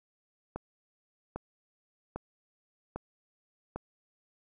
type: click train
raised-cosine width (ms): 1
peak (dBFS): -22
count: 5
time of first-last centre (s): 0.56-3.76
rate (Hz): 1.25
effects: none